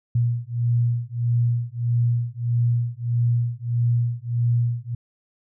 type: beating tone pair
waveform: sine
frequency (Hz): 118.3 / 119.9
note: A#2 / A#2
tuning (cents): +26 / +49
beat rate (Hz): 1.6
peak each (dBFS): -22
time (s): 0.15-4.95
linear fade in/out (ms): 5
effects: none